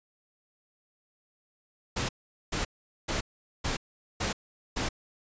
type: noise bursts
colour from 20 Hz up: pink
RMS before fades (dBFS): -30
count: 6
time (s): 1.96-4.89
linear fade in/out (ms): 10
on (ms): 130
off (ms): 430
effects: resampled to 16000 Hz